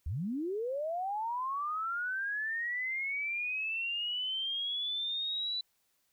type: linear sweep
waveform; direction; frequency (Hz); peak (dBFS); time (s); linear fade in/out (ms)
sine; up; 61.74 to 3985; -32; 0.06-5.61; 5
effects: white hiss -75 dBFS RMS until 6.12 s